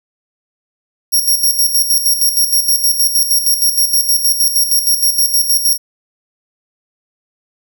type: tone with tremolo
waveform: 5% pulse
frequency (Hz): 5588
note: F8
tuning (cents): 0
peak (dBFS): -3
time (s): 1.12-5.78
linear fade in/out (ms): 20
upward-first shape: square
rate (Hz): 6.4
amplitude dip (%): 60
effects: none